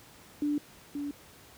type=tone pair in turn; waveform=sine; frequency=293.7 / 287.7 Hz; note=D4 / D4; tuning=0 / -36 cents; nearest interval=unison; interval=36 cents; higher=first; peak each=-26 / -32 dBFS; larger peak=first; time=0.42-0.58 / 0.95-1.11 s; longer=neither; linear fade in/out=2 ms; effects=pink hiss -54 dBFS RMS until 1.57 s + high-pass 60 Hz 12 dB/octave